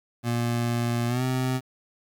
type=tone with pitch glide; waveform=25% pulse; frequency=118.8 to 128.81 Hz; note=A#2 to C3; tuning=+33 to -27 cents; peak=-20 dBFS; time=0.23-1.61 s; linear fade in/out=50 ms; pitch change=+140 cents; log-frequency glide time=1.07-1.23 s; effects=9-bit